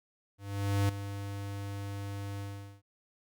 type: tone with ADSR envelope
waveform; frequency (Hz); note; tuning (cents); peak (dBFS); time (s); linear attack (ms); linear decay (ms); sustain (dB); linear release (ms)
square; 100; G2; +35; -25; 0.38-2.82; 510; 6; -12; 420
effects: none